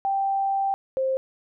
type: tone pair in turn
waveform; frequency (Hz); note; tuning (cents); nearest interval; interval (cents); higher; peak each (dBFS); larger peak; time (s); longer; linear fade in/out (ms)
sine; 784 / 527.8; G5 / C5; 0 / +15; perfect fifth; 685; first; -21; neither; 0.05-0.74 / 0.97-1.17; first; 0
effects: none